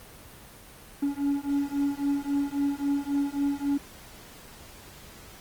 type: beating tone pair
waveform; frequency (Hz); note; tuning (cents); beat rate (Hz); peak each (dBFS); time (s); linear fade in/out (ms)
triangle; 280.8 / 284.5; C#4 / C#4; +22 / +45; 3.7; -26; 1.02-3.78; 10
effects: pink hiss -48 dBFS RMS until 5.4 s + Opus 24 kbps